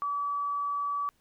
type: tone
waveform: sine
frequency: 1147 Hz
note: D6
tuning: 41 cents flat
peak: -28 dBFS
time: 0.02-1.09 s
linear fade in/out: 0 ms
effects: pink hiss -70 dBFS RMS until 1.2 s

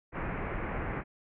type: low-pass noise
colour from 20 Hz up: pink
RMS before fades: -35 dBFS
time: 0.12-1.04 s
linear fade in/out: 50 ms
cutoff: 2300 Hz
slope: 48 dB/octave
effects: none

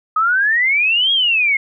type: exponential two-way sweep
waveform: sine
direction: up then down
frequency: 1244.5 to 3311 to 2128 Hz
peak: -12 dBFS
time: 0.16-1.57 s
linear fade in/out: 5 ms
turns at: 1.12 s
effects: none

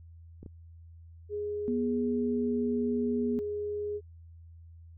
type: clicks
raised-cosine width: 3 ms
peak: -32 dBFS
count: 2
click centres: 0.43 / 0.462 s
type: tone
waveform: sine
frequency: 414.8 Hz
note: G#4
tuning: 2 cents flat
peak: -31 dBFS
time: 1.29-4.01 s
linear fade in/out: 50 ms
type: tone with pitch glide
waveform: sine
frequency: 243.1 to 241.6 Hz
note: B3 to B3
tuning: -27 to -38 cents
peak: -28 dBFS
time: 1.68-3.39 s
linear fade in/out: 0 ms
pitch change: -11 cents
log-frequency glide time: 2.03-2.57 s
effects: added 83 Hz sine -48 dBFS peak until 4.97 s

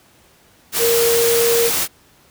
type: tone in noise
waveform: sine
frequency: 466.2 Hz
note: A#4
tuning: in tune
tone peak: -14 dBFS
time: 0.78-1.71 s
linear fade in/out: 50 ms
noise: white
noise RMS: -19 dBFS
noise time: 0.72-1.88 s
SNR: +2 dB
effects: pink hiss -52 dBFS RMS until 2.3 s + high-pass 60 Hz 12 dB/octave

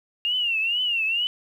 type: tone with vibrato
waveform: sine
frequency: 2794 Hz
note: F7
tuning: in tune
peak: -21 dBFS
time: 0.25-1.27 s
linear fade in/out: 0 ms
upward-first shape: triangle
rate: 2.2 Hz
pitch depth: 150 cents each way
effects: 9-bit

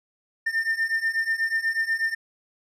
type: beating tone pair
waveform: triangle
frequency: 1800 / 1808.2 Hz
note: A6 / A6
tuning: +39 / +47 cents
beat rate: 8.2 Hz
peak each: -25 / -23 dBFS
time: 0.46-2.15 s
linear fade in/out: 10 ms
effects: none

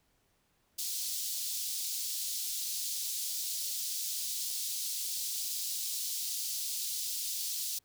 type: high-pass noise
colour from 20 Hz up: pink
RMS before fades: -36 dBFS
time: 0.78-7.79 s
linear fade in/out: 10 ms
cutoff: 4100 Hz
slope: 24 dB/octave
effects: pink hiss -73 dBFS RMS until 7.84 s

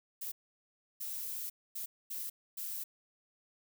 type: noise bursts at uneven times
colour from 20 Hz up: violet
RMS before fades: -40 dBFS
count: 5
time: 0.21-0.32 / 1-1.5 / 1.75-1.86 / 2.1-2.3 / 2.57-2.84 s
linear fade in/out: 10 ms
effects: none

